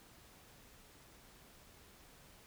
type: silence
effects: pink hiss -61 dBFS RMS until 2.46 s